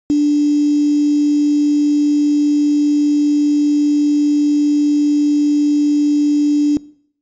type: tone with quantisation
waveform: sine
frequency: 293.7 Hz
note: D4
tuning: in tune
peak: -10 dBFS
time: 0.1-6.77 s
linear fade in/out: 0 ms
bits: 5
effects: noise-tail reverb RT60 0.6 s tail -21 dB re dry + resampled to 16000 Hz